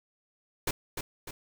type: noise with echo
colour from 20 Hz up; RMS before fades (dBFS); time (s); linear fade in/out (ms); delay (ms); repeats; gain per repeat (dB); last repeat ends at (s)
pink; -29; 0.67-0.71; 5; 300; 2; -6; 1.31
effects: none